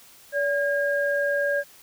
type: tone pair together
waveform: sine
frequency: 572.5 / 1623 Hz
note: D5 / G#6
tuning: -44 / -40 cents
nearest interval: octave + tritone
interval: 1804 cents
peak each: -23 / -25 dBFS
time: 0.32-1.64 s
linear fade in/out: 50 ms
effects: white hiss -51 dBFS RMS until 1.82 s